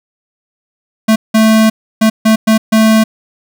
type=tone bursts at uneven times; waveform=square; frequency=220 Hz; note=A3; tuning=in tune; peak=-6 dBFS; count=6; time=1.08-1.16 / 1.34-1.7 / 2.01-2.1 / 2.25-2.36 / 2.47-2.58 / 2.72-3.04 s; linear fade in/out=10 ms; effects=none